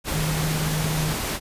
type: tone in noise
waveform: sine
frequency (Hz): 155.56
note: D#3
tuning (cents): 0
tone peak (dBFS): -23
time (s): 0.11-1.15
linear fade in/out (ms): 50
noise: pink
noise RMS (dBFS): -27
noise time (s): 0.04-1.4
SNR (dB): +1
effects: resampled to 32000 Hz